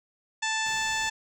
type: harmonic tone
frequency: 880 Hz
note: A5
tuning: in tune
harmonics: 1 / 2 / 3 / 4 / 5 / 6 / 7 / 8 / 9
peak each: -32 / -30 / -34 / -35 / -40 / -41 / -40 / -37 / -43 dBFS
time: 0.42-1.1 s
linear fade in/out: 10 ms
type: noise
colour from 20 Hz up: pink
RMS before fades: -47 dBFS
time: 0.66-1.09 s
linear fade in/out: 0 ms
effects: none